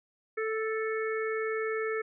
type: harmonic tone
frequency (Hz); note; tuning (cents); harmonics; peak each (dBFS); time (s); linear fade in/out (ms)
440; A4; 0; 1 / 3 / 4 / 5; -30 / -38 / -38 / -40; 0.37-2.02; 10
effects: none